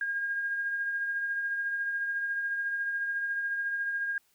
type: tone with tremolo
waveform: sine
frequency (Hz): 1621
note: G#6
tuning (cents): -42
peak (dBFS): -27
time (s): 0.01-4.18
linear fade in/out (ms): 2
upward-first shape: triangle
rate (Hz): 14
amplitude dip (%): 40
effects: white hiss -69 dBFS RMS until 4.34 s